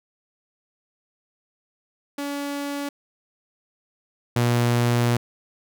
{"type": "tone pair in turn", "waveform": "sawtooth", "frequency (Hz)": [284.5, 119.85], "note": ["C#4", "A#2"], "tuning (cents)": [45, 48], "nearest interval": "octave + minor third", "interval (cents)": 1497, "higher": "first", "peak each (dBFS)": [-23, -14], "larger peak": "second", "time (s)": [[2.18, 2.89], [4.36, 5.17]], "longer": "second", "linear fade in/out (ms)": 5, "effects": []}